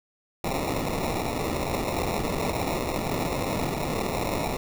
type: noise with sample-and-hold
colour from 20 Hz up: white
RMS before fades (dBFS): -28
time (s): 0.44-4.57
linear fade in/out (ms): 2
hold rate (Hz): 1575
effects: none